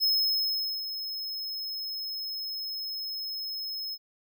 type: tone with ADSR envelope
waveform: square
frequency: 5170 Hz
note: E8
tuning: 34 cents flat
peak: -22 dBFS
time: 0-3.98 s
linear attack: 35 ms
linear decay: 790 ms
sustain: -11 dB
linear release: 49 ms
effects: none